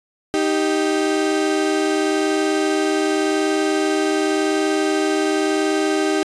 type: tone pair together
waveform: 35% pulse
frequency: 311.1 / 392 Hz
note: D#4 / G4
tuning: 0 / 0 cents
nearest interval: major third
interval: 400 cents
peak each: -18 dBFS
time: 0.34-6.23 s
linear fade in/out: 0 ms
effects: resampled to 22050 Hz